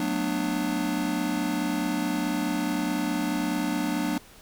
square chord, B minor seventh, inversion second, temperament just, 185.21 / 222.2 / 246.9 / 296.3 Hz, F#3 / A3 / B3 / D4, +2 / +17 / 0 / +15 cents, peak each -33 / -34 / -32 / -29 dBFS, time 0-4.18 s, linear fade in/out 2 ms, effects pink hiss -51 dBFS RMS until 4.41 s

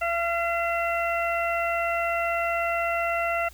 harmonic tone with a mistuned harmonic, 679 Hz, F5, 49 cents flat, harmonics 1 / 2 / 3 / 4, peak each -26 / -29 / -31 / -32 dBFS, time 0.01-3.49 s, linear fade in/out 10 ms, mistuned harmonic 2, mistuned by +17 cents, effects added 60 Hz sine -47 dBFS peak until 3.53 s + white hiss -53 dBFS RMS until 3.53 s

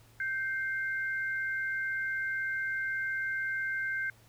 sine tone pair together, 1561 / 2111 Hz, G6 / C7, -8 / +15 cents, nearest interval perfect fourth, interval 523 cents, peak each -31 / -38 dBFS, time 0.2-4.1 s, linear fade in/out 2 ms, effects added 113 Hz sine -59 dBFS peak until 4.28 s + pink hiss -62 dBFS RMS until 4.28 s

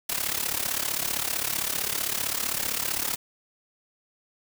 white noise with amplitude modulation, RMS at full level -25 dBFS, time 0.09-3.16 s, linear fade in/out 5 ms, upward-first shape sine, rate 35.5 Hz, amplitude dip 80%, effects none

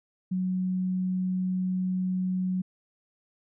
sine tone, 184.7 Hz, F#3, 3 cents flat, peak -25 dBFS, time 0.31-2.62 s, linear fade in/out 10 ms, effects none

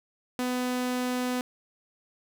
sawtooth tone, 250 Hz, B3, 21 cents sharp, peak -23 dBFS, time 0.39-1.41 s, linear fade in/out 0 ms, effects none

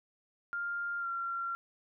sine tone with pitch glide, 1400 to 1372.8 Hz, F6 to F6, +4 to -30 cents, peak -33 dBFS, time 0.53-1.55 s, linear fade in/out 0 ms, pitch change -34 cents, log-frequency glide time 0.99-1.07 s, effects none

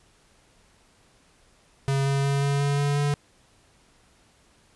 square tone with pitch steps, 137.2 / 138.39 / 139.6 / 140.81 / 142.04 / 143.27 / 144.52 Hz, C#3 / C#3 / C#3 / C#3 / C#3 / D3 / D3, -17 / -3 / +13 / +27 / +43 / -43 / -27 cents, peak -22 dBFS, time 1.88-3.14 s, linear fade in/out 0 ms, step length 180 ms, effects pink hiss -60 dBFS RMS until 4.75 s + resampled to 24000 Hz

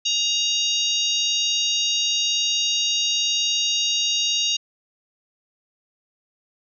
harmonic tone with a mistuned harmonic, 941 Hz, A#5, 16 cents sharp, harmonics 3 / 4 / 5 / 6 / 7, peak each -24 / -23 / -29 / -30 / -28 dBFS, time 0.05-4.57 s, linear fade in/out 10 ms, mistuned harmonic 7, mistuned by -21 cents, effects none

